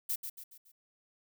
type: noise with echo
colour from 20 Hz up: violet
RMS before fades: -33 dBFS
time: 0.09-0.16 s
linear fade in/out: 10 ms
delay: 140 ms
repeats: 4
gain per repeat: -7 dB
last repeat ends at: 0.72 s
effects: none